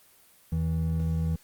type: tone pair together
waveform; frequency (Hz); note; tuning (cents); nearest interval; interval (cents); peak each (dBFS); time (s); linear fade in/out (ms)
triangle; 81 / 162; E2 / E3; -30 / -30; octave; 1200; -26 / -25; 0.52-1.36; 5
effects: white hiss -58 dBFS RMS until 1.43 s + Opus 32 kbps